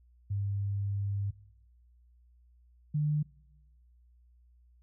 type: tone pair in turn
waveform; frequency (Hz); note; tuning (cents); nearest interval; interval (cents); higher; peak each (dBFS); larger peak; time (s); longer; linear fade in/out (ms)
sine; 100 / 149.83; G2 / D3; +35 / +35; perfect fifth; 700; second; -29 / -26; second; 0.3-1.31 / 2.94-3.23; first; 10
effects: noise-tail reverb RT60 1.0 s tail -24 dB re dry + added 60 Hz sine -59 dBFS peak until 4.82 s